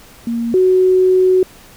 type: tone pair in turn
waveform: sine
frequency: 233.1 / 371.2 Hz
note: A#3 / F#4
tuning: 0 / +6 cents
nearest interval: minor sixth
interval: 806 cents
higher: second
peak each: -16 / -8 dBFS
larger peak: second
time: 0.27-0.54 / 0.54-1.43 s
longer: second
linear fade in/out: 2 ms
effects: pink hiss -42 dBFS RMS until 1.76 s